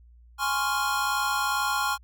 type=chord; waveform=square; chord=Db major seventh; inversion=second; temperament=equal; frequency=830.6 / 1046.5 / 1108.7 / 1396.9 Hz; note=Ab5 / C6 / Db6 / F6; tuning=0 / 0 / 0 / 0 cents; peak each=-31 / -31 / -32 / -29 dBFS; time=0.38-1.98 s; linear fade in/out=50 ms; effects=added 59 Hz sine -50 dBFS peak until 2.03 s